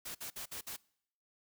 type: noise bursts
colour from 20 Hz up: white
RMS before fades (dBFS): -43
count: 5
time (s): 0.05-0.766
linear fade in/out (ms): 10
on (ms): 100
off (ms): 54
effects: noise-tail reverb RT60 0.7 s tail -24 dB re dry